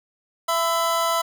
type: tone cluster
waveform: square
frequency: 668 / 1008 / 1319 Hz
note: E5 / B5 / E6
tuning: +23 / +35 / +1 cents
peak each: -25 dBFS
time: 0.48-1.22 s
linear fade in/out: 10 ms
effects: none